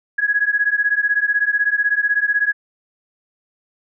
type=beating tone pair; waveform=sine; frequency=1661.2 / 1677.2 Hz; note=G#6 / G#6; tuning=0 / +17 cents; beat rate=16 Hz; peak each=-18 dBFS; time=0.18-2.53 s; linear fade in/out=10 ms; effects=none